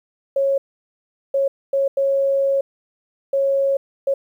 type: tone bursts at uneven times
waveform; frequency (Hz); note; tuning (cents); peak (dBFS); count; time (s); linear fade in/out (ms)
sine; 549; C#5; -17; -15; 6; 0.36-0.58 / 1.34-1.48 / 1.73-1.88 / 1.97-2.61 / 3.33-3.77 / 4.07-4.14; 5
effects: 9-bit